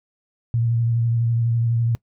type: tone with vibrato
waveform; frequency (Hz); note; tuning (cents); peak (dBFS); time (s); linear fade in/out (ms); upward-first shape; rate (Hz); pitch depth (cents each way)
sine; 116.54; A#2; 0; -17; 0.54-1.95; 0; sine; 12; 27
effects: noise-tail reverb RT60 0.1 s tail -22 dB re dry